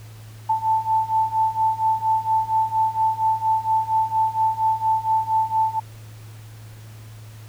sine beating tone pair, 880 / 884.3 Hz, A5 / A5, 0 / +8 cents, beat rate 4.3 Hz, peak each -22 / -20 dBFS, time 0.49-5.8 s, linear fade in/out 10 ms, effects added 109 Hz sine -38 dBFS peak until 7.48 s + pink hiss -49 dBFS RMS until 7.48 s

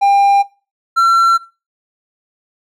triangle tone pair in turn, 799 / 1355.4 Hz, G5 / E6, +33 / +48 cents, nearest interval major sixth, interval 915 cents, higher second, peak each -6 dBFS, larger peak neither, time 0.01-0.43 / 0.96-1.38 s, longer neither, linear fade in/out 20 ms, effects noise-tail reverb RT60 0.3 s tail -19 dB re dry

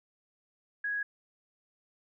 sine tone, 1661.2 Hz, G#6, in tune, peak -30 dBFS, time 0.84-1.03 s, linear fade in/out 5 ms, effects none

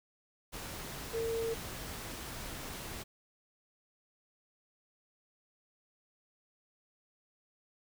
sine tone in noise, 455.7 Hz, A#4, 39 cents flat, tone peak -32 dBFS, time 1.13-1.55 s, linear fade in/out 20 ms, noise pink, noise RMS -43 dBFS, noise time 0.52-3.04 s, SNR +8 dB, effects none

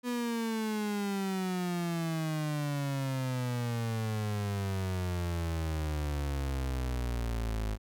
35% pulse exponential sweep, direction down, 246.9 to 52.3 Hz, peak -29 dBFS, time 0.03-7.78 s, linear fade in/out 50 ms, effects none

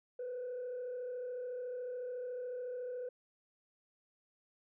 sine tone with frequency modulation, 497.3 Hz, B4, 12 cents sharp, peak -37 dBFS, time 0.19-3.09 s, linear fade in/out 5 ms, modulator 33.9 Hz, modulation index 0.4, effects tanh soft clip ceiling -36 dBFS

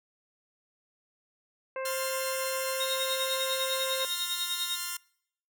harmonic tone, 527 Hz, C5, 12 cents sharp, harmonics 1 / 2 / 3 / 4 / 5, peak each -33 / -39 / -43 / -45 / -47 dBFS, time 1.76-4.05 s, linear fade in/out 2 ms
5% pulse chord, F major, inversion second, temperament equal with one note detuned, 1046.5 / 1396.9 / 1769.2 Hz, C6 / F6 / A6, 0 / 0 / +9 cents, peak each -26 / -24 / -30 dBFS, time 1.85-4.97 s, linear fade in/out 5 ms
sine tone with tremolo, 3729 Hz, A#7, in tune, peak -28 dBFS, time 2.8-4.76 s, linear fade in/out 5 ms, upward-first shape sine, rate 10 Hz, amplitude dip 80%
effects noise-tail reverb RT60 0.7 s tail -25 dB re dry

